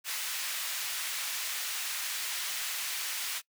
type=high-pass noise; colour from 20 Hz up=pink; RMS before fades=-35 dBFS; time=0.04-3.42 s; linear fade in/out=50 ms; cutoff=1900 Hz; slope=12 dB/octave; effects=noise-tail reverb RT60 0.1 s tail -22 dB re dry